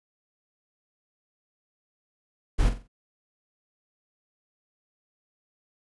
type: noise with echo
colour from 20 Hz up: brown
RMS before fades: -21 dBFS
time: 2.58-2.7 s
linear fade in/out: 20 ms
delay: 45 ms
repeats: 4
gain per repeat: -9 dB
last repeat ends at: 2.88 s
effects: resampled to 24000 Hz